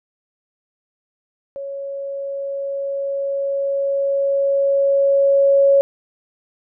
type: tone with level ramp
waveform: sine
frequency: 554.4 Hz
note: C#5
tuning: in tune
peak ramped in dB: -26 to -9 dBFS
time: 1.56-5.81 s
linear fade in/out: 0 ms
effects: none